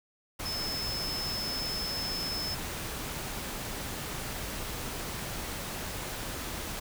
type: tone in noise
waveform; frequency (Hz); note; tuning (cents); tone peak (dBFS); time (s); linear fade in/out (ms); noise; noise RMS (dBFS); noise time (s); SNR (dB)
sine; 5230; E8; -15; -33; 0.45-2.55; 10; pink; -37; 0.39-6.8; +1
effects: none